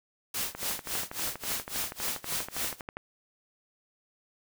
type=noise with tremolo; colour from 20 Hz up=white; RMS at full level=-31 dBFS; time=0.34-2.81 s; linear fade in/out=5 ms; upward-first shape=sine; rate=3.6 Hz; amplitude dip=95%
type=click train; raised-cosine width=0.5 ms; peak=-22 dBFS; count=31; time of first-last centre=0.55-2.969 s; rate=12.4 Hz
effects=none